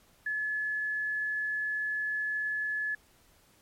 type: tone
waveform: sine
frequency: 1713 Hz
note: A6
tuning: 47 cents flat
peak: -29 dBFS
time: 0.26-2.95 s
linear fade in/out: 5 ms
effects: pink hiss -63 dBFS RMS until 3.61 s + MP3 64 kbps